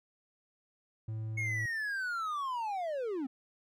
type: tone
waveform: triangle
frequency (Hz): 110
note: A2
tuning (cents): 0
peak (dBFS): -33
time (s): 1.08-1.66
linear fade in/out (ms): 5
type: linear sweep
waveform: triangle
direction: down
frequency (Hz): 2187 to 246.9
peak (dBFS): -31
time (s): 1.37-3.27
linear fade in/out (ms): 10
effects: none